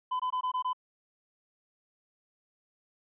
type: tone bursts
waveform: triangle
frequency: 1010 Hz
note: B5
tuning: 39 cents sharp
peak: -26 dBFS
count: 6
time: 0.11-0.732 s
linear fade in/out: 10 ms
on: 87 ms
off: 20 ms
effects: resampled to 8000 Hz